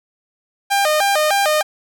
sawtooth tone with vibrato, 698.5 Hz, F5, in tune, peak -10 dBFS, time 0.7-1.63 s, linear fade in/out 20 ms, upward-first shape square, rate 3.3 Hz, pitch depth 230 cents each way, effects none

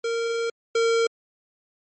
square tone pair in turn, 462.1 / 458.9 Hz, A#4 / A#4, -15 / -27 cents, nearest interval unison, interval 12 cents, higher first, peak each -24 / -19 dBFS, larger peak second, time 0.04-0.5 / 0.75-1.07 s, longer first, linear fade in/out 5 ms, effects low-pass 11000 Hz 12 dB/octave + MP3 32 kbps

